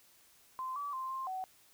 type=tone with pitch steps; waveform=sine; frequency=1037 / 1149 / 1046 / 1055 / 752 Hz; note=C6 / D6 / C6 / C6 / F#5; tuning=-16 / -38 / -1 / +14 / +28 cents; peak=-36 dBFS; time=0.59-1.44 s; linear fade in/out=0 ms; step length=170 ms; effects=white hiss -64 dBFS RMS until 1.73 s